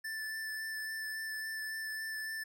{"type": "tone with vibrato", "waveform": "square", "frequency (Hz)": 1760, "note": "A6", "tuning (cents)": 0, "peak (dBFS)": -38, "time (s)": [0.04, 2.44], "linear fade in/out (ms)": 10, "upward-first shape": "sine", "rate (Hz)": 3.6, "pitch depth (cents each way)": 13, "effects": []}